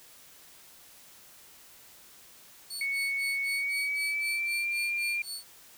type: tone with tremolo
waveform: 25% pulse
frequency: 4435 Hz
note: C#8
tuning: in tune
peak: -30 dBFS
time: 2.7-5.44 s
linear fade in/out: 5 ms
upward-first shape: sine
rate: 3.9 Hz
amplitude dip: 100%
type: tone with pitch glide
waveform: sine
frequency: 2217 to 2390 Hz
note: C#7 to D7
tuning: 0 to +30 cents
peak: -28 dBFS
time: 2.81-5.22 s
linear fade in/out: 2 ms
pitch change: +130 cents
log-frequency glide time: 3.46-4.78 s
effects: white hiss -54 dBFS RMS until 5.77 s